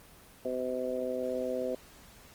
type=harmonic tone; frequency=127.4 Hz; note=C3; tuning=46 cents flat; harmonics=2 / 3 / 4 / 5; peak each=-38 / -38 / -33 / -37 dBFS; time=0.45-1.75 s; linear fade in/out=2 ms; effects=pink hiss -55 dBFS RMS until 2.34 s + Opus 24 kbps